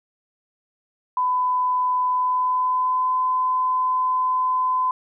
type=tone with pitch glide; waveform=sine; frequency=1003 to 1017.6 Hz; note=B5 to C6; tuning=+26 to -48 cents; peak=-18 dBFS; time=1.17-4.91 s; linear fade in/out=2 ms; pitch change=+26 cents; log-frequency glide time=2.08-3.13 s; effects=none

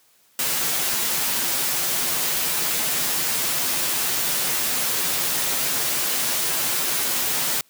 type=noise with comb filter; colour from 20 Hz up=white; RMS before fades=-23 dBFS; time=0.39-7.61 s; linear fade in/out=2 ms; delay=10 ms; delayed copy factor=-0.6; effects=white hiss -59 dBFS RMS until 7.69 s + high-pass 100 Hz 12 dB/octave

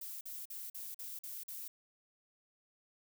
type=noise bursts; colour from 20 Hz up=violet; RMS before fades=-45 dBFS; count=7; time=0.01-1.68 s; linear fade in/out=5 ms; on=200 ms; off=45 ms; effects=none

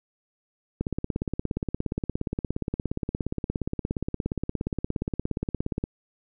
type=click train; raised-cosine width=3 ms; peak=-14 dBFS; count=87; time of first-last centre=0.81-5.839 s; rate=17.1 Hz; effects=none

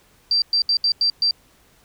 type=tone bursts at uneven times; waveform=sine; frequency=4699 Hz; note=D8; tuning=in tune; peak=-15 dBFS; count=6; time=0.31-0.42 / 0.53-0.62 / 0.69-0.77 / 0.84-0.92 / 1.01-1.1 / 1.22-1.31 s; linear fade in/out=2 ms; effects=pink hiss -56 dBFS RMS until 1.84 s

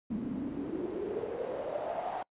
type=noise with band-pass filter sweep; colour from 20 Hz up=pink; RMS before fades=-36 dBFS; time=0.1-2.23 s; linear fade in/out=5 ms; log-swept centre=220 to 780 Hz; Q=7.2; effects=noise-tail reverb RT60 0.1 s tail -26 dB re dry + resampled to 8000 Hz

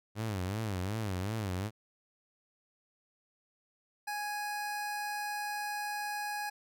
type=tone with vibrato; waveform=sawtooth; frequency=100.7 Hz; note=G2; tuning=47 cents sharp; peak=-29 dBFS; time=0.15-1.71 s; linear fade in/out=50 ms; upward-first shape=sine; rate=2.7 Hz; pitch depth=190 cents each way
type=tone; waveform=25% pulse; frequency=830.6 Hz; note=G#5; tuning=in tune; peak=-31 dBFS; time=4.07-6.5 s; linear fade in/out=10 ms
effects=none

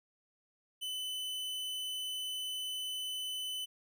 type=tone; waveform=45% pulse; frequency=3015 Hz; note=F#7; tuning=32 cents sharp; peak=-36 dBFS; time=0.81-3.66 s; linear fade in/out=20 ms; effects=none

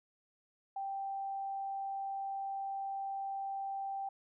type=tone; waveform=sine; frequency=784 Hz; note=G5; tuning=in tune; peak=-36 dBFS; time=0.76-4.09 s; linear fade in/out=5 ms; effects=none

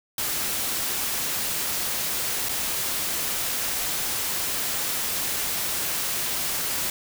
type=noise with dropouts; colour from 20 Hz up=white; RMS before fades=-27 dBFS; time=0.18-6.9 s; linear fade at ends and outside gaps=2 ms; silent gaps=2.487-2.492 s; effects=none

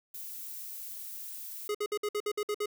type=noise; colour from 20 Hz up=violet; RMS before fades=-42 dBFS; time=0.14-1.68 s; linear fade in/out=5 ms
type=tone bursts; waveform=square; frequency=417.5 Hz; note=G#4; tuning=9 cents sharp; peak=-30 dBFS; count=9; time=1.69-2.659 s; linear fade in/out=5 ms; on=57 ms; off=57 ms
effects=none

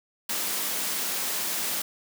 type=high-pass noise; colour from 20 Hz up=white; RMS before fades=-29 dBFS; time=0.29-1.82 s; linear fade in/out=5 ms; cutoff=150 Hz; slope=96 dB/octave; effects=none

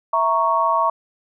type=chord; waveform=sine; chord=A# diminished; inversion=second; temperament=equal; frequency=659.3 / 932.3 / 1108.7 Hz; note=E5 / A#5 / C#6; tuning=0 / 0 / 0 cents; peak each=-22 / -20 / -18 dBFS; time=0.13-0.9 s; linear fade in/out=5 ms; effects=none

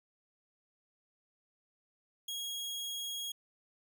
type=tone; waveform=sawtooth; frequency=3295 Hz; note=G#7; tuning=14 cents flat; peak=-34 dBFS; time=2.28-3.32 s; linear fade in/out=5 ms; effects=none

